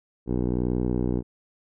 10% pulse tone with low-pass filter, 61.4 Hz, B1, 9 cents flat, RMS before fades -25 dBFS, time 0.26-1.23 s, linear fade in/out 50 ms, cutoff 430 Hz, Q 1.4, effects none

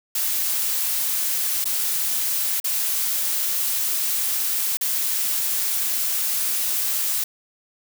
blue noise with dropouts, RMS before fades -23 dBFS, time 0.15-7.24 s, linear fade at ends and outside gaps 5 ms, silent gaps 1.644-1.654 / 2.601-2.642 / 4.771-4.81 s, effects none

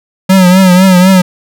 square tone with vibrato, 185 Hz, F#3, in tune, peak -3 dBFS, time 0.29-1.22 s, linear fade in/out 10 ms, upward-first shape triangle, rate 4 Hz, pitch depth 80 cents each way, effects none

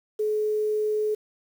sine tone with quantisation, 426.3 Hz, G#4, 45 cents sharp, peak -22 dBFS, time 0.19-1.15 s, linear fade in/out 10 ms, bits 8, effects none

